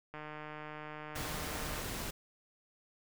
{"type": "click train", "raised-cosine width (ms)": 0.5, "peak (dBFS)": -30, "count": 256, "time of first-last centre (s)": [0.14, 1.818], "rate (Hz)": 152}
{"type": "noise", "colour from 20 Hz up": "pink", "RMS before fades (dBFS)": -40, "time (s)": [1.15, 2.11], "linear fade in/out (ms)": 10}
{"effects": []}